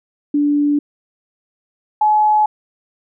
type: tone pair in turn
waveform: sine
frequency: 291.2 / 850.7 Hz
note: D4 / G#5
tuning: -15 / +41 cents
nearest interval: octave + perfect fifth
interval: 1856 cents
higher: second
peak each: -12 / -10 dBFS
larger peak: second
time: 0.34-0.79 / 2.01-2.46 s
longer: neither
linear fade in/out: 5 ms
effects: none